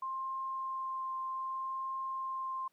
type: tone with vibrato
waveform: sine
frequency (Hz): 1055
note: C6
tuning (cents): +14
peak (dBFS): -35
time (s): 0.02-2.68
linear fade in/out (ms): 5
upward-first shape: triangle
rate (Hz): 0.64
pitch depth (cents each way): 9
effects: pink hiss -75 dBFS RMS until 2.72 s + high-pass 200 Hz 12 dB/octave